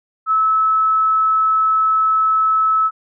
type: tone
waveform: sine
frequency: 1300 Hz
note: E6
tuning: 24 cents flat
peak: -12 dBFS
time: 0.26-2.91 s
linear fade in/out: 50 ms
effects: none